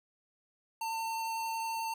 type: tone with vibrato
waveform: square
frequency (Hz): 902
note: A5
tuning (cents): +43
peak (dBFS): -34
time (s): 0.81-1.94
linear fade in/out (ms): 5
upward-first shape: sine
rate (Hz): 11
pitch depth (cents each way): 8
effects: none